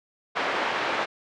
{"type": "band-pass noise", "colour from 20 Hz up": "pink", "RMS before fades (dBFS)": -27, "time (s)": [0.35, 1.06], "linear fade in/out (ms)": 20, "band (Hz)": [540, 2500], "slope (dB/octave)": 12, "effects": ["low-pass 6000 Hz 12 dB/octave"]}